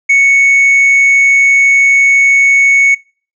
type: tone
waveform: triangle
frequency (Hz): 2217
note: C#7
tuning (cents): 0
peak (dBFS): -3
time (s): 0.09-2.95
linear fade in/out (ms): 10
effects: noise-tail reverb RT60 0.4 s tail -25 dB re dry + resampled to 16000 Hz